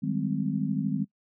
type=chord; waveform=sine; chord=Ab major seventh; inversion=second; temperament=just; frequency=155.74 / 194.67 / 207.7 / 259.6 Hz; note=Eb3 / G3 / Ab3 / C4; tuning=+2 / -12 / 0 / -13 cents; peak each=-31 dBFS; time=0.02-1.05 s; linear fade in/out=20 ms; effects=noise-tail reverb RT60 0.1 s tail -20 dB re dry